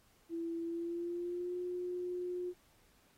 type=tone with pitch glide; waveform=sine; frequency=334 to 358 Hz; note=E4 to F4; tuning=+23 to +43 cents; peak=-36 dBFS; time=0.29-2.54 s; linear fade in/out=50 ms; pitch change=+120 cents; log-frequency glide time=0.62-1.56 s; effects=pink hiss -69 dBFS RMS until 3.17 s + AAC 48 kbps